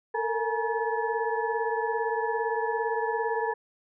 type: tone cluster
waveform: sine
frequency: 447.5 / 465.1 / 845 / 948 / 1726 Hz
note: A4 / A#4 / G#5 / A#5 / A6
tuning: +29 / -4 / +30 / +29 / -34 cents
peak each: -30 / -33 / -33 / -31 / -35 dBFS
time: 0.14-3.54 s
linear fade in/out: 10 ms
effects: none